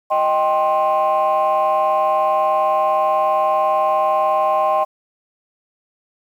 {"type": "chord", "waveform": "sine", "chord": "C minor", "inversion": "first", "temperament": "equal with one note detuned", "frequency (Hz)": [622.3, 784, 1056.2], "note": ["Eb5", "G5", "C6"], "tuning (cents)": [0, 0, 16], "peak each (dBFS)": -17, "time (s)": [0.1, 4.85], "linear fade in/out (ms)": 20, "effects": ["tanh soft clip ceiling -9 dBFS", "8-bit"]}